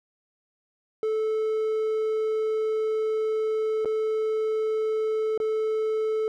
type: tone with dropouts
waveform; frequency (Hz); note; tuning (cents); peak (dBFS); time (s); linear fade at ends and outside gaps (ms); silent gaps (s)
triangle; 436.6; A4; -13; -21; 1.03-6.28; 1; 3.848-3.856 / 5.377-5.401
effects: none

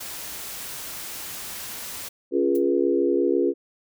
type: noise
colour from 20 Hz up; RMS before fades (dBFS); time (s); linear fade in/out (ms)
white; -35; 0-2.09; 10
type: chord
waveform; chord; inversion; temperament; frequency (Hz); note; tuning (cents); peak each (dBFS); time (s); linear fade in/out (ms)
sine; C# dominant seventh; none; equal with one note detuned; 277.2 / 349.2 / 415.3 / 483.4; C#4 / E#4 / G#4 / B4; 0 / 0 / 0 / -37; -25 / -22 / -24 / -26; 2.31-3.54; 50
type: noise with exponential decay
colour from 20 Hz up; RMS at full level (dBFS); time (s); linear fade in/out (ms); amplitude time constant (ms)
violet; -34; 2.55-2.63; 2; 16
effects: none

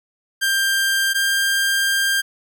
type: tone pair in turn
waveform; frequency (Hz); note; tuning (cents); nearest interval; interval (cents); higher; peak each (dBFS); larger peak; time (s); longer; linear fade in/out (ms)
sawtooth; 1587 / 1594; G6 / G6; +21 / +28; unison; 7; second; -13; neither; 0.41-1.14 / 1.14-2.22; second; 20
effects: none

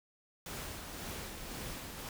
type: noise with tremolo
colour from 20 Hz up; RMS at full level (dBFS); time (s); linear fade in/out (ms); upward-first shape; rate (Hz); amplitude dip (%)
pink; -42; 0.46-2.09; 2; sine; 1.9; 35
effects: none

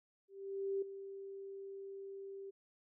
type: tone with ADSR envelope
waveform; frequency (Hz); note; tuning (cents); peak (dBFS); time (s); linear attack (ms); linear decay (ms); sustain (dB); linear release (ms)
sine; 392; G4; 0; -33; 0.28-2.51; 540; 6; -12; 16
effects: none

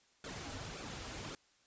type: noise with flanger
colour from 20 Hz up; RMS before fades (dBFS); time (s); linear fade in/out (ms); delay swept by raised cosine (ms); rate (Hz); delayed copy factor
pink; -45; 0.24-1.35; 2; 1 to 5.7; 1.8; -0.6
effects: white hiss -70 dBFS RMS until 1.66 s + resampled to 16000 Hz

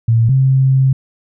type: tone pair in turn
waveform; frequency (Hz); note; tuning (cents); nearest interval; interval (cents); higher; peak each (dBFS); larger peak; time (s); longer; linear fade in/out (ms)
sine; 114.6 / 133.05; A#2 / C3; -29 / +29; minor third; 258; second; -8; neither; 0.08-0.29 / 0.29-0.93; second; 5
effects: none

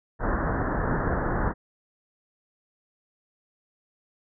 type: low-pass noise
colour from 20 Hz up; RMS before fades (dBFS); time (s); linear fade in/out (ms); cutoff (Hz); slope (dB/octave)
pink; -26; 0.19-1.54; 50; 1800; 96
effects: none

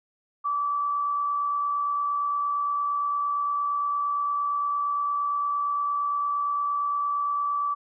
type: tone with amplitude modulation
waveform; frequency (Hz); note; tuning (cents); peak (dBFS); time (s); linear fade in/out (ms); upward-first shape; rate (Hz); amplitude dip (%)
sine; 1156; D6; -28; -22; 0.44-7.75; 20; sine; 68.7; 30
effects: none

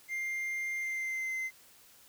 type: tone with pitch glide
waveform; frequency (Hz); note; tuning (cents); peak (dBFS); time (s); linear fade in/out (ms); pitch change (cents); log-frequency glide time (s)
triangle; 2100 to 2068; C7 to C7; +6 to -21; -31; 0.08-1.51; 50; -27; 0.79-1.34
effects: white hiss -59 dBFS RMS until 2.08 s

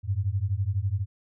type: beating tone pair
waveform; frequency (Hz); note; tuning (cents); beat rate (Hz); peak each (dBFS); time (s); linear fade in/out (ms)
sine; 92.4 / 104.4; F#2 / G#2; -2 / +10; 12; -27; 0.03-1.06; 50
effects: none

